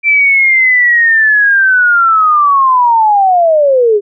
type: linear sweep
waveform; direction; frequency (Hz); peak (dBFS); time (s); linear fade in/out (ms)
sine; down; 2349 to 395.5; -5; 0.03-4.01; 50
effects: none